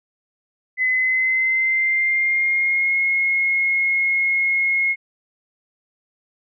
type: tone with pitch glide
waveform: sine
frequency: 2027 to 2160 Hz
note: B6 to C#7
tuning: +45 to -45 cents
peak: -16 dBFS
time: 0.77-4.96 s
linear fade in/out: 50 ms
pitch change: +110 cents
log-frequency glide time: 0.91-2.96 s
effects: none